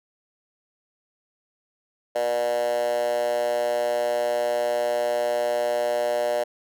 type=tone with high-pass filter; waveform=10% pulse; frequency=120 Hz; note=B2; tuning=49 cents flat; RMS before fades=-24 dBFS; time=2.15-6.44 s; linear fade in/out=10 ms; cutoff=580 Hz; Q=5.6; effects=none